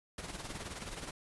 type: noise with tremolo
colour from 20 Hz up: pink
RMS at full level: -41 dBFS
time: 0.18-1.11 s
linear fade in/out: 2 ms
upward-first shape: sine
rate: 19 Hz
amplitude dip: 60%
effects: resampled to 24000 Hz